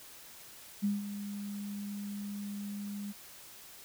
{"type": "tone with ADSR envelope", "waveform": "sine", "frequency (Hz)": 203.4, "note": "G#3", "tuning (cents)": -36, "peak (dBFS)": -26, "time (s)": [0.82, 3.13], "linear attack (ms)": 25, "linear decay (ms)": 170, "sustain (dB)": -11, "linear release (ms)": 25, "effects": ["white hiss -52 dBFS RMS until 3.84 s"]}